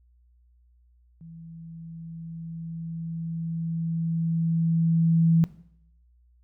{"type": "tone with level ramp", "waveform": "sine", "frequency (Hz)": 164.8, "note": "E3", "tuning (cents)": 0, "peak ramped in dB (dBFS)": [-42, -16], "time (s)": [1.21, 5.44], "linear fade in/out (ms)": 0, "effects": ["noise-tail reverb RT60 0.7 s tail -17 dB re dry", "added 60 Hz sine -57 dBFS peak until 6.43 s"]}